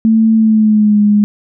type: tone with pitch glide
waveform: sine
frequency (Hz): 222.4 to 207.5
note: A3 to G#3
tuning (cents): +19 to -1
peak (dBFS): -6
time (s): 0.05-1.24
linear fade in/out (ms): 0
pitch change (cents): -120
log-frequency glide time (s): 0.35-1
effects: none